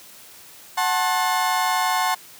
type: chord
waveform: 35% pulse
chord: F# diminished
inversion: none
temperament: equal with one note detuned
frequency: 740 / 880 / 1072.2 Hz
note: F#5 / A5 / C6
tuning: 0 / 0 / +42 cents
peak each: -22 dBFS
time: 0.77-2.15 s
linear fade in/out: 10 ms
effects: white hiss -45 dBFS RMS until 2.39 s + high-pass 80 Hz 12 dB/octave